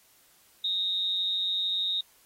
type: tone with amplitude modulation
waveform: sine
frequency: 3729 Hz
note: A#7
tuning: in tune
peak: -23 dBFS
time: 0.64-2.01 s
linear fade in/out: 5 ms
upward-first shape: sine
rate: 187 Hz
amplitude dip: 60%
effects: white hiss -61 dBFS RMS until 2.25 s + AAC 48 kbps

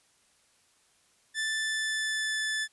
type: tone with pitch glide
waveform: sawtooth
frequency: 1760 to 1744.8 Hz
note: A6 to A6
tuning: 0 to -15 cents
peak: -25 dBFS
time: 1.34-2.68 s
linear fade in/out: 50 ms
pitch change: -15 cents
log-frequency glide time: 1.58-2.41 s
effects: white hiss -66 dBFS RMS until 2.72 s + resampled to 24000 Hz

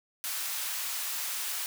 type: high-pass noise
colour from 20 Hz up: white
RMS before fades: -34 dBFS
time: 0.24-1.66 s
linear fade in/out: 0 ms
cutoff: 970 Hz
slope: 12 dB/octave
effects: none

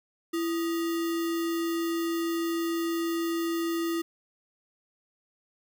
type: tone with sample-and-hold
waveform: sine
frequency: 334.3 Hz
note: E4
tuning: 24 cents sharp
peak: -26 dBFS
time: 0.33-4.02 s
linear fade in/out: 10 ms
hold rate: 1575 Hz
effects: none

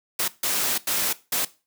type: noise bursts at uneven times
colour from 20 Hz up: white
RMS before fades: -24 dBFS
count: 4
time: 0.19-0.28 / 0.43-0.78 / 0.87-1.13 / 1.32-1.45 s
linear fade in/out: 5 ms
effects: noise-tail reverb RT60 0.3 s tail -18 dB re dry + high-pass 150 Hz 12 dB/octave

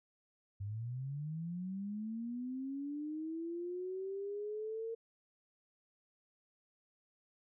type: linear sweep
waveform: sine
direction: up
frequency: 96.8 to 458.8 Hz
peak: -38 dBFS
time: 0.6-4.95 s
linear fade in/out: 10 ms
effects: none

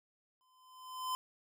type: tone with exponential growth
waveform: square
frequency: 1024 Hz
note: C6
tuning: 38 cents flat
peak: -33 dBFS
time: 0.41-1.15 s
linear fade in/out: 0 ms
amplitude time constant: 160 ms
effects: none

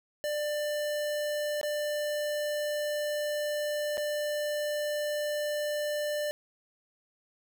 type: tone with dropouts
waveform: square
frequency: 594 Hz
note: D5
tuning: 20 cents sharp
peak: -30 dBFS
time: 0.24-6.31 s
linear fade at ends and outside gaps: 0 ms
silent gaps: 1.613-1.631 / 3.972-3.979 s
effects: none

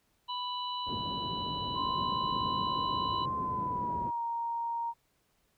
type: harmonic tone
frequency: 990 Hz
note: B5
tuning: 4 cents sharp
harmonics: 1 / 3 / 4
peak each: -35 / -40 / -41 dBFS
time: 0.28-3.26 s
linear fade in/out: 20 ms
type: band-pass noise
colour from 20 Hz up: pink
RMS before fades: -41 dBFS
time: 0.86-4.11 s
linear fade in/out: 20 ms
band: 100 to 400 Hz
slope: 12 dB/octave
type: tone with pitch glide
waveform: sine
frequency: 1046.5 to 932.3 Hz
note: C6 to A#5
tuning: 0 to 0 cents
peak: -31 dBFS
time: 1.74-4.94 s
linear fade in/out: 50 ms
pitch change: -200 cents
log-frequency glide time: 3.3-4.22 s
effects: pink hiss -73 dBFS RMS until 5.57 s

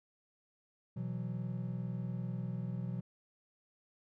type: chord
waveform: triangle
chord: B suspended fourth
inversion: none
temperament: equal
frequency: 123.47 / 164.81 / 185 Hz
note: B2 / E3 / F#3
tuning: 0 / 0 / 0 cents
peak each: -37 / -40 / -39 dBFS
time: 0.96-3.01 s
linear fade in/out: 10 ms
effects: none

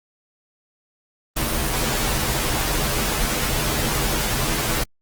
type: noise with comb filter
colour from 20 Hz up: pink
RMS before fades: -22 dBFS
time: 1.36-4.84 s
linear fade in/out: 10 ms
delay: 11 ms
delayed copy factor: -0.85
effects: Opus 24 kbps

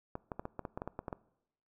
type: clicks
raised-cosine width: 1 ms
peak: -24 dBFS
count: 12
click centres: 0.154 / 0.318 / 0.395 / 0.454 / 0.593 / 0.652 / 0.775 / 0.819 / 0.876 / 0.991 / 1.082 / 1.128 s
effects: noise-tail reverb RT60 0.8 s tail -21 dB re dry

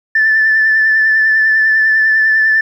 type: tone with vibrato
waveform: sine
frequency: 1760 Hz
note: A6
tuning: in tune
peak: -7 dBFS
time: 0.15-2.61 s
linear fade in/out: 5 ms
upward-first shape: triangle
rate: 10 Hz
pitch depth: 29 cents each way
effects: tanh soft clip ceiling -3 dBFS + 8-bit

